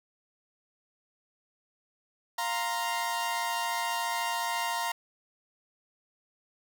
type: chord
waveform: sawtooth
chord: F suspended fourth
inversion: none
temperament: equal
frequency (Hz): 698.5 / 932.3 / 1046.5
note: F5 / Bb5 / C6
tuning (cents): 0 / 0 / 0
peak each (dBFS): -32 / -27 / -33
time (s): 2.38-4.92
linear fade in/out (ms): 5
effects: none